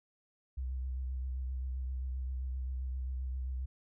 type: tone with vibrato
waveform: sine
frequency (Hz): 64.3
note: C2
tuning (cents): -30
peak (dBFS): -34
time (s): 0.57-3.66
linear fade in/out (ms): 10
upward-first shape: triangle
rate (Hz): 7.6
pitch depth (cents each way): 41
effects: none